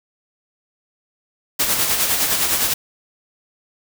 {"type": "noise with tremolo", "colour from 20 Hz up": "white", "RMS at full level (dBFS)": -17, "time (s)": [1.59, 2.74], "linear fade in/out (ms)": 10, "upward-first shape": "sine", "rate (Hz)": 9.8, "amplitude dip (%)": 45, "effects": []}